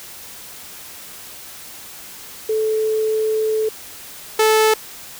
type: tone pair in turn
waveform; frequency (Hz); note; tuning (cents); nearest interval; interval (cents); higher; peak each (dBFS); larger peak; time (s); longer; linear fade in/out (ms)
sine / sawtooth; 436.1 / 436.1; A4 / A4; -15 / -15; unison; 0; neither; -16 / -8; second; 2.49-3.69 / 4.39-4.74; first; 5
effects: white hiss -37 dBFS RMS until 5.19 s